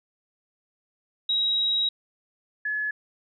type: tone pair in turn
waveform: sine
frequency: 3830 / 1706.1 Hz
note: A#7 / G#6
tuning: +46 / +46 cents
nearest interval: octave + major second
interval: 1400 cents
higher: first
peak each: -21 / -25 dBFS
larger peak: first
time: 1.29-1.89 / 2.65-2.91 s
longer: first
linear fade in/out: 5 ms
effects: none